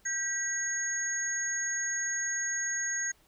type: tone cluster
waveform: sine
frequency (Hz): 1587 / 1938 / 6590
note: G6 / B6 / G#8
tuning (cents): +21 / -33 / -14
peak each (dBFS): -37 / -36 / -31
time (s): 0.05-3.12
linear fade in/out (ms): 10
effects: pink hiss -65 dBFS RMS until 3.27 s